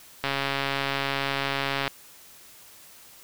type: click train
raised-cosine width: 0.3 ms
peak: -10 dBFS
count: 227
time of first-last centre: 0.24-1.878 s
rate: 138 Hz
effects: white hiss -50 dBFS RMS until 3.23 s